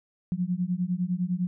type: beating tone pair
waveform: sine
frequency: 174.61 / 184.51 Hz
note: F3 / F#3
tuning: 0 / -5 cents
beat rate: 9.9 Hz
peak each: -28 dBFS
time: 0.32-1.47 s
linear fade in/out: 0 ms
effects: none